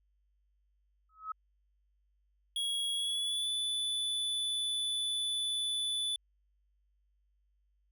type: tone with exponential growth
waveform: sine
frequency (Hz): 1282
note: E6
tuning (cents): -49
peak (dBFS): -32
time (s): 1.09-1.32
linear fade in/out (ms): 5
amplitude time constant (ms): 48
type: tone with pitch glide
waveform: square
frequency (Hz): 3322 to 3481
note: G#7 to A7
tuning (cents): 0 to -19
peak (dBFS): -32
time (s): 2.56-6.16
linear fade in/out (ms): 2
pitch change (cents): +81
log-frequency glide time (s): 2.94-3.48
effects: added 50 Hz sine -70 dBFS peak until 7.91 s